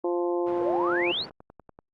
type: harmonic tone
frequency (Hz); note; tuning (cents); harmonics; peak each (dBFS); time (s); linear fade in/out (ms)
174.61; F3; 0; 2 / 3 / 4 / 5 / 6; -25 / -31 / -36 / -36 / -40; 0.04-1.12; 5
type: band-pass noise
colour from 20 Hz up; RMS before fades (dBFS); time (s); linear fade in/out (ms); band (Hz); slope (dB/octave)
pink; -43; 0.46-1.3; 10; 160 to 1500; 12
type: exponential sweep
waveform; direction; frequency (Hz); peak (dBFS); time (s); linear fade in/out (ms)
sine; up; 432.5 to 4699; -26; 0.59-1.26; 50
type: click train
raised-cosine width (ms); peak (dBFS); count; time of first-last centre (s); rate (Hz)
1; -32; 9; 1.02-1.789; 10.4
effects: Opus 32 kbps